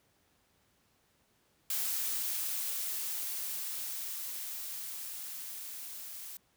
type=noise with level ramp; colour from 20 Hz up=blue; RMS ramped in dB=-33 to -45 dBFS; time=1.7-6.37 s; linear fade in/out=2 ms; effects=pink hiss -71 dBFS RMS until 6.56 s + high-pass 60 Hz 12 dB/octave